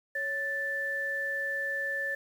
sine tone pair together, 554.4 / 1760 Hz, C#5 / A6, 0 / 0 cents, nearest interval octave + minor sixth, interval 2000 cents, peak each -38 / -30 dBFS, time 0.15-2.15 s, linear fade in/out 5 ms, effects 9-bit

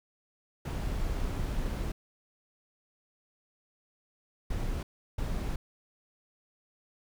brown noise bursts at uneven times, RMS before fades -32 dBFS, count 3, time 0.65-1.92 / 4.5-4.83 / 5.18-5.56 s, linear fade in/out 5 ms, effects none

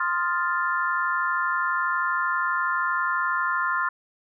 sine chord, F dominant seventh, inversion second, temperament equal, 1046.5 / 1244.5 / 1396.9 / 1760 Hz, C6 / Eb6 / F6 / A6, 0 / 0 / 0 / 0 cents, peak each -26 / -32 / -26 / -29 dBFS, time 0-3.89 s, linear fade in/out 5 ms, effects none

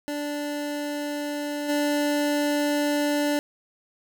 25% pulse tone with level steps, 292.6 Hz, D4, 6 cents flat, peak -24 / -18 dBFS, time 0.08-3.39 s, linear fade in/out 0 ms, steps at 1.68 s, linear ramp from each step 20 ms, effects none

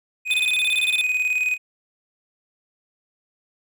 triangle tone with tremolo, 2499 Hz, D#7, 7 cents sharp, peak -16 dBFS, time 0.25-1.58 s, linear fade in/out 50 ms, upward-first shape square, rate 19 Hz, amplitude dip 45%
square tone bursts, 3552 Hz, A7, 16 cents sharp, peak -22 dBFS, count 13, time 0.31-1.011 s, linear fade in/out 0 ms, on 29 ms, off 27 ms
effects none

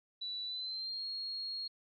sine tone with pitch glide, 3951 to 4284 Hz, B7 to C8, 0 to +40 cents, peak -37 dBFS, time 0.21-1.68 s, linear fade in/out 10 ms, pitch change +140 cents, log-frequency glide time 0.45-1.06 s, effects MP3 32 kbps

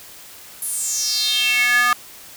square tone with high-pass filter sweep, 244.3 Hz, B3, 19 cents flat, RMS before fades -19 dBFS, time 0.62-1.93 s, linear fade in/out 2 ms, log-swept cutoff 11000 to 1300 Hz, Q 5.6, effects white hiss -41 dBFS RMS until 2.36 s

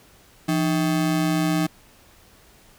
square ring-modulated tone, 237.7 Hz, A#3, 34 cents sharp, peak -17 dBFS, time 0.48-1.67 s, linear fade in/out 10 ms, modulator 68.2 Hz, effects pink hiss -53 dBFS RMS until 2.78 s

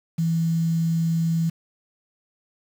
sine tone with quantisation, 164.81 Hz, E3, in tune, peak -19 dBFS, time 0.18-1.5 s, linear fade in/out 10 ms, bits 7, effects none

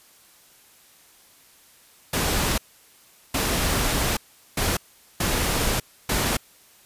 pink noise bursts at uneven times, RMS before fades -23 dBFS, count 5, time 2.13-2.58 / 3.34-4.17 / 4.57-4.77 / 5.2-5.8 / 6.09-6.37 s, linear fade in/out 5 ms, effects white hiss -54 dBFS RMS until 6.85 s + resampled to 32000 Hz

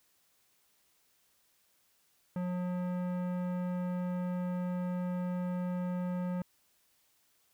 sine tone with tanh clipping, 179.7 Hz, F3, 50 cents sharp, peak -34 dBFS, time 2.36-6.42 s, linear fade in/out 2 ms, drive 16 dB, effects white hiss -71 dBFS RMS until 7.53 s

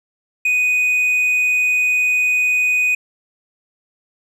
triangle tone, 2489 Hz, D#7, in tune, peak -12 dBFS, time 0.45-2.95 s, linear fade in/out 5 ms, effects resampled to 32000 Hz

